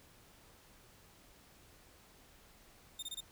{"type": "tone bursts", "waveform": "sawtooth", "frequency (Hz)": 3637, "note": "A#7", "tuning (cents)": -43, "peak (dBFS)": -37, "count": 4, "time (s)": [2.99, 3.206], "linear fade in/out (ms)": 5, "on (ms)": 36, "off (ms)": 24, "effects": ["pink hiss -62 dBFS RMS until 3.31 s"]}